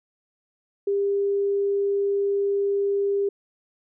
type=tone; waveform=sine; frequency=400 Hz; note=G4; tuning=35 cents sharp; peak=-20 dBFS; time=0.87-3.29 s; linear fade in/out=5 ms; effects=none